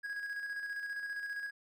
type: tone with tremolo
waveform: triangle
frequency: 1651 Hz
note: G#6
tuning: 11 cents flat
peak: -34 dBFS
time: 0.03-1.51 s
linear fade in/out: 20 ms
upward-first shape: square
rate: 15 Hz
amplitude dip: 40%
effects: none